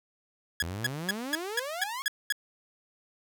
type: tone bursts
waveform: sawtooth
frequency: 1675 Hz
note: G#6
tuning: 14 cents sharp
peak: -21 dBFS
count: 8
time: 0.6-2.324 s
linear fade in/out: 2 ms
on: 23 ms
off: 220 ms
type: exponential sweep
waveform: sawtooth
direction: up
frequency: 77.78 to 1113 Hz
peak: -30 dBFS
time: 0.62-2.02 s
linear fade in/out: 0 ms
effects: none

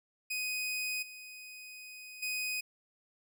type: tone with level steps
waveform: sawtooth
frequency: 2500 Hz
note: D#7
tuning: 8 cents sharp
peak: -30 / -43 / -30 dBFS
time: 0.3-2.61 s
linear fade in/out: 10 ms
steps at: 1.02 / 2.22 s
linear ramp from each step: 10 ms
effects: none

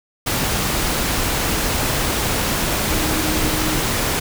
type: tone in noise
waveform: sine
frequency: 311.1 Hz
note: D#4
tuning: in tune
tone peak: -25 dBFS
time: 2.88-3.79 s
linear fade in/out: 10 ms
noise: pink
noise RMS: -20 dBFS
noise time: 0.26-4.2 s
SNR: -8 dB
effects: none

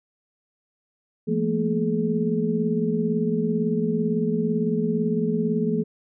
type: tone cluster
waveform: sine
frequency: 169.9 / 215.8 / 233.7 / 425.4 Hz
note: F3 / A3 / A#3 / G#4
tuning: -47 / -33 / +5 / +42 cents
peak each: -26 dBFS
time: 1.27-5.84 s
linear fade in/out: 20 ms
effects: none

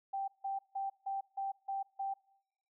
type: tone bursts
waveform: sine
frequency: 783 Hz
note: G5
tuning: 2 cents flat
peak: -34 dBFS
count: 7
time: 0.13-2.14 s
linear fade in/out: 10 ms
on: 150 ms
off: 160 ms
effects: noise-tail reverb RT60 0.8 s tail -23 dB re dry

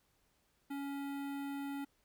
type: tone with notch filter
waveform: square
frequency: 279.9 Hz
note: C#4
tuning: 17 cents sharp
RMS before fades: -41 dBFS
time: 0.7-1.85 s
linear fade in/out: 10 ms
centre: 5700 Hz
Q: 0.66
effects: pink hiss -75 dBFS RMS until 2.04 s

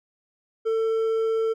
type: tone with hard clipping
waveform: triangle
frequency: 447.4 Hz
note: A4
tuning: 29 cents sharp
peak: -22 dBFS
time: 0.65-1.54 s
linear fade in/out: 20 ms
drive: 7 dB
effects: none

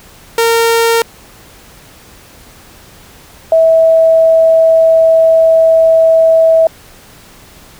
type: tone pair in turn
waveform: sawtooth / sine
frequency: 460 / 650.5 Hz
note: A#4 / E5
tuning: -23 / -23 cents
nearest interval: tritone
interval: 600 cents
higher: second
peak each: -4 dBFS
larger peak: neither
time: 0.38-1.02 / 3.52-6.67 s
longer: second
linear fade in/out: 2 ms
effects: pink hiss -39 dBFS RMS until 7.79 s

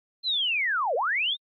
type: linear two-way sweep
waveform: sine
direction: down then up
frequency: 4184 to 440 to 3722 Hz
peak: -23 dBFS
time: 0.23-1.37 s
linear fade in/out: 50 ms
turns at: 0.95 s
effects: AAC 32 kbps

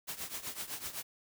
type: noise with tremolo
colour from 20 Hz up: white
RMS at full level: -38 dBFS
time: 0.07-1.03 s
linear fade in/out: 20 ms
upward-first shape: triangle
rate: 7.9 Hz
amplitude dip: 85%
effects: none

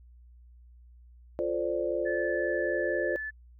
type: chord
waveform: sine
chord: D minor seventh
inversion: first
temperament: equal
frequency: 349.2 / 440 / 523.3 / 587.3 Hz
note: F4 / A4 / C5 / D5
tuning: 0 / 0 / 0 / 0 cents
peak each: -32 / -36 / -32 / -32 dBFS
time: 1.39-3.16 s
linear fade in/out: 0 ms
type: tone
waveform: sine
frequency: 1739 Hz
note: A6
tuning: 21 cents flat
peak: -33 dBFS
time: 2.05-3.31 s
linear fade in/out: 20 ms
effects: added 60 Hz sine -51 dBFS peak until 3.59 s

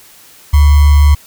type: tone with sample-and-hold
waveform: sine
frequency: 72.8 Hz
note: D2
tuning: 15 cents flat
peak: -3 dBFS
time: 0.53-1.15 s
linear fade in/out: 10 ms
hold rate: 1050 Hz
effects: white hiss -41 dBFS RMS until 1.26 s

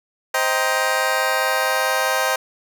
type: chord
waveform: 20% pulse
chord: C minor seventh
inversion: none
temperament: just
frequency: 523.3 / 627.9 / 784.9 / 941.9 Hz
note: C5 / Eb5 / G5 / Bb5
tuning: 0 / +16 / +2 / +18 cents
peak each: -18 / -19 / -19 / -21 dBFS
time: 0.34-2.36 s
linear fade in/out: 5 ms
effects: none

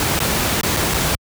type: noise with dropouts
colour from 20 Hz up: pink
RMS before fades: -18 dBFS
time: 0-1.15 s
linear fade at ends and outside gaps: 1 ms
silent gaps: 0.191-0.202 / 0.611-0.632 / 0.765-0.769 / 0.939-0.943 s
effects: high-pass 60 Hz 12 dB/octave

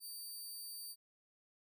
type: tone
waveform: 15% pulse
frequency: 4627 Hz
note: D8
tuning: 27 cents flat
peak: -39 dBFS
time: 0-0.96 s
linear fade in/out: 50 ms
effects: none

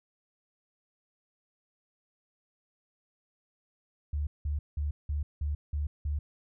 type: tone bursts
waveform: sine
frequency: 73.42 Hz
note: D2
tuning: in tune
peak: -28 dBFS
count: 7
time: 4.13-6.19 s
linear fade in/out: 5 ms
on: 140 ms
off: 180 ms
effects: none

